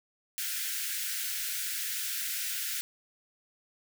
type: high-pass noise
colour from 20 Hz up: white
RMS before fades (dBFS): -34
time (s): 0.38-2.81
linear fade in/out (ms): 0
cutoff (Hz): 1400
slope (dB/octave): 96
effects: none